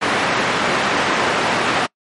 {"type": "band-pass noise", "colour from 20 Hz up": "white", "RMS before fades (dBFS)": -18, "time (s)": [0.01, 1.87], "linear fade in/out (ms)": 20, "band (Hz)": [160, 1800], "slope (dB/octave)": 12, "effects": ["noise-tail reverb RT60 0.1 s tail -25 dB re dry", "MP3 48 kbps"]}